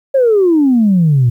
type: exponential sweep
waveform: sine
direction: down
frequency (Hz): 556 to 115.4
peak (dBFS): -6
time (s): 0.14-1.3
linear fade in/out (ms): 10
effects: tanh soft clip ceiling -3 dBFS + 8-bit